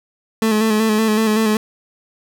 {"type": "tone with vibrato", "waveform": "30% pulse", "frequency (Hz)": 217.7, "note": "A3", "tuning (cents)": -18, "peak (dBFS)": -11, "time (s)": [0.42, 1.57], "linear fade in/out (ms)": 2, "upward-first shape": "square", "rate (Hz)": 5.3, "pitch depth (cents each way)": 33, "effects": []}